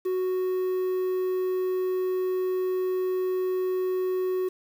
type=tone with quantisation; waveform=triangle; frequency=370 Hz; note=F#4; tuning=in tune; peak=-22 dBFS; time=0.05-4.49 s; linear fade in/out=10 ms; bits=8; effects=none